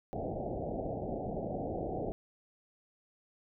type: low-pass noise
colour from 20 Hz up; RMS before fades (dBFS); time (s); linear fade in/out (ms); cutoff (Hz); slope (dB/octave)
white; -37; 0.13-2.12; 0; 770; 96
effects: none